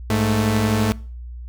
sawtooth tone pair together, 104.29 / 220.4 Hz, G#2 / A3, +8 / +3 cents, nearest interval octave + minor second, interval 1295 cents, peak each -16 dBFS, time 0.1-0.92 s, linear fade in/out 0 ms, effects noise-tail reverb RT60 0.4 s tail -21 dB re dry + added 60 Hz sine -31 dBFS peak until 1.48 s

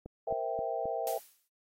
click train, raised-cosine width 2 ms, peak -30 dBFS, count 4, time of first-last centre 0.06-0.856 s, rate 3.77 Hz
sine chord, C dominant seventh, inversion third, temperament equal, 466.2 / 523.3 / 659.3 / 784 Hz, Bb4 / C5 / E5 / G5, 0 / 0 / 0 / 0 cents, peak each -38 / -39 / -35 / -37 dBFS, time 0.27-1.18 s, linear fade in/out 5 ms
blue noise with exponential decay, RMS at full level -38 dBFS, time 1.07-1.48 s, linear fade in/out 1 ms, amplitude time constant 87 ms
effects AAC 48 kbps

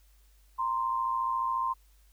sine tone pair together, 932.3 / 1046.5 Hz, A#5 / C6, 0 / 0 cents, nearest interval major second, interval 200 cents, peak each -33 / -28 dBFS, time 0.58-1.74 s, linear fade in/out 20 ms, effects added 50 Hz sine -58 dBFS peak until 2.12 s + white hiss -68 dBFS RMS until 2.12 s

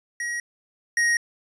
square tone pair in turn, 1900 / 1877.1 Hz, A#6 / A#6, +33 / +12 cents, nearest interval unison, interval 21 cents, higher first, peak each -27 / -19 dBFS, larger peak second, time 0.2-0.4 / 0.97-1.17 s, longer neither, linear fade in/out 2 ms, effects resampled to 22050 Hz

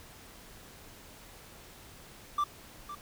triangle tone with echo, 1174.7 Hz, D6, in tune, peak -24 dBFS, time 2.38-2.44 s, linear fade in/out 5 ms, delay 510 ms, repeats 1, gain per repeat -13 dB, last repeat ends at 2.95 s, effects pink hiss -52 dBFS RMS until 3.01 s

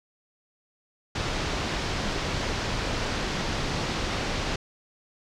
pink low-pass noise, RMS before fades -29 dBFS, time 1.15-4.56 s, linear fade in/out 5 ms, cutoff 5800 Hz, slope 24 dB/octave, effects none

